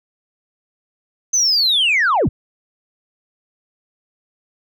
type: linear sweep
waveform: sine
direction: down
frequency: 6272 to 36.71 Hz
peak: -11 dBFS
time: 1.33-2.29 s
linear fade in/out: 10 ms
effects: tanh soft clip ceiling -10 dBFS